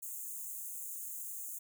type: high-pass noise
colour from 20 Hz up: white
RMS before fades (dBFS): -43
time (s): 0.02-1.59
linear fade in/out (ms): 10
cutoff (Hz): 6500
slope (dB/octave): 96
effects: none